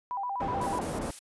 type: tone with vibrato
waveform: sine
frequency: 884 Hz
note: A5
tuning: 8 cents sharp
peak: -30 dBFS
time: 0.11-0.8 s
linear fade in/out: 0 ms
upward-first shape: square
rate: 8.1 Hz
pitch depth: 190 cents each way
type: low-pass noise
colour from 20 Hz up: white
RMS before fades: -34 dBFS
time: 0.4-1.11 s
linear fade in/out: 5 ms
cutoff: 640 Hz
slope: 12 dB/octave
type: noise bursts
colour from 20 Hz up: blue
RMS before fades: -42 dBFS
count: 3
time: 0.61-1.192 s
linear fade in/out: 5 ms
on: 180 ms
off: 21 ms
effects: resampled to 24000 Hz